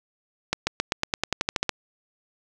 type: accelerating click train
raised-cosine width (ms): 0.2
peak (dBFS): -5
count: 13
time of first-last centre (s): 0.53-1.693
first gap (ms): 140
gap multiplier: 0.93
effects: none